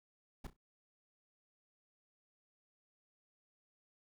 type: noise with echo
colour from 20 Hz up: brown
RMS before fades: -43 dBFS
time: 0.44-0.47 s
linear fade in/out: 5 ms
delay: 32 ms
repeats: 3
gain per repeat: -12 dB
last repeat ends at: 0.566 s
effects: none